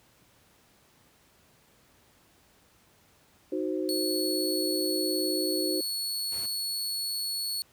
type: chord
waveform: sine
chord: C diminished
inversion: first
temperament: equal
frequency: 311.1 / 370 / 523.3 Hz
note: Eb4 / Gb4 / C5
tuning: 0 / 0 / 0 cents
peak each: -31 / -31 / -35 dBFS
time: 3.52-5.81 s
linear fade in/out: 5 ms
type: tone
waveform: sawtooth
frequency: 4397 Hz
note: C#8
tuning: 15 cents flat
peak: -27 dBFS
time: 3.89-7.62 s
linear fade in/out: 0 ms
type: noise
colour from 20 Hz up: pink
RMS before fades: -47 dBFS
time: 6.31-6.47 s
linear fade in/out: 20 ms
effects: pink hiss -62 dBFS RMS until 7.72 s + high-pass 60 Hz 12 dB/octave